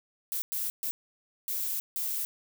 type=noise bursts at uneven times; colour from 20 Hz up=violet; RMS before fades=-32 dBFS; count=5; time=0.32-0.42 / 0.52-0.7 / 0.83-0.91 / 1.48-1.8 / 1.96-2.25 s; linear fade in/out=0 ms; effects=none